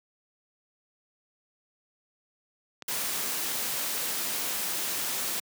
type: clicks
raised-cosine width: 0.2 ms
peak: -22 dBFS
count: 3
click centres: 2.823 / 3.631 / 3.783 s
type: noise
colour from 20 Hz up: white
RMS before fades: -31 dBFS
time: 2.88-5.4 s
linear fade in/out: 5 ms
effects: high-pass 150 Hz 12 dB/octave